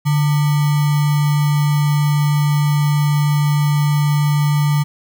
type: tone with sample-and-hold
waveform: sine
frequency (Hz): 146.83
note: D3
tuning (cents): 0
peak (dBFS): -12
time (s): 0.05-4.84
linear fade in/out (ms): 20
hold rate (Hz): 1050
effects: none